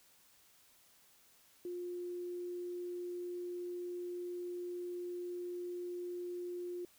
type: tone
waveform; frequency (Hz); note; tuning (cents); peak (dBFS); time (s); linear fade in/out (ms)
sine; 354; F4; +23; -39; 1.65-6.85; 2
effects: white hiss -66 dBFS RMS until 6.98 s